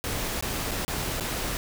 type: noise with dropouts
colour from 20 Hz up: pink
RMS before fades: -30 dBFS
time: 0.04-1.57 s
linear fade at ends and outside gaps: 0 ms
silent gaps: 0.409-0.425 / 0.711-0.715 / 0.849-0.88 / 1.199-1.208 s
effects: none